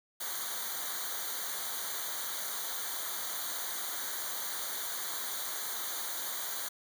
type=noise with comb filter; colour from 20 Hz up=white; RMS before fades=-37 dBFS; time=0.2-6.69 s; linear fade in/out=10 ms; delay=0.38 ms; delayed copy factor=-1; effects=none